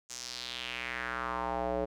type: tone with band-pass filter sweep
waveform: square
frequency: 61.5 Hz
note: B1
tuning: 7 cents flat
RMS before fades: -36 dBFS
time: 0.09-1.86 s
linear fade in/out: 20 ms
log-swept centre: 6800 to 510 Hz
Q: 2.9
effects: none